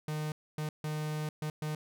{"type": "tone bursts at uneven times", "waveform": "45% pulse", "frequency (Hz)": 153, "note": "D#3", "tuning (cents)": -29, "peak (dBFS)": -33, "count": 5, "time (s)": [[0.08, 0.32], [0.58, 0.69], [0.84, 1.29], [1.42, 1.5], [1.62, 1.75]], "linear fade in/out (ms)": 2, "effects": []}